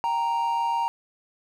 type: tone pair together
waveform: triangle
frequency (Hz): 784 / 930.8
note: G5 / A#5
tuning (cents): 0 / -3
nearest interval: minor third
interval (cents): 297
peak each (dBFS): -29 / -21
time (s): 0.04-0.88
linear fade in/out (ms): 0
effects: none